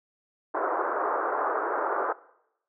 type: band-pass noise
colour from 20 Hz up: white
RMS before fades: -28 dBFS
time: 0.54-2.13 s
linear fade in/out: 10 ms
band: 340 to 1400 Hz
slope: 48 dB/octave
effects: noise-tail reverb RT60 0.8 s tail -20 dB re dry